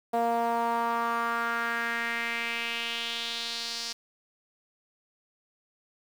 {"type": "tone with band-pass filter sweep", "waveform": "sawtooth", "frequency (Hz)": 233.1, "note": "A#3", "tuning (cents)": 0, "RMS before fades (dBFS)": -30, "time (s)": [0.13, 3.93], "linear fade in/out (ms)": 10, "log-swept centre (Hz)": [680, 5100], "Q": 3.1, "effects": ["8-bit"]}